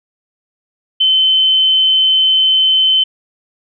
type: tone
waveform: sine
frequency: 3066 Hz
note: G7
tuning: 39 cents flat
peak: -8 dBFS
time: 1-3.04 s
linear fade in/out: 10 ms
effects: none